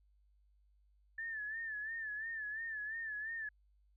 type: tone with vibrato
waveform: sine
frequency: 1760 Hz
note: A6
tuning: in tune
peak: -39 dBFS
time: 1.18-3.49 s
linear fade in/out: 5 ms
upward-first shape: sine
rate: 2.9 Hz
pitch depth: 78 cents each way
effects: added 50 Hz sine -67 dBFS peak until 3.96 s